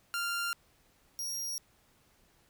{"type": "tone pair in turn", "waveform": "sawtooth", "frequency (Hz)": [1392, 5626], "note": ["F6", "F8"], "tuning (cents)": [-6, 12], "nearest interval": "2 octaves", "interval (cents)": 2418, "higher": "second", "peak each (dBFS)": [-28, -32], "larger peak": "first", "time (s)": [[0.14, 0.53], [1.19, 1.58]], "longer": "neither", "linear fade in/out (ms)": 0, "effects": ["pink hiss -67 dBFS RMS until 2.49 s"]}